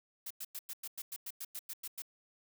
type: noise bursts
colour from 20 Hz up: blue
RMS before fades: -42 dBFS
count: 13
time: 0.26-2.021 s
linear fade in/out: 5 ms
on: 45 ms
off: 98 ms
effects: none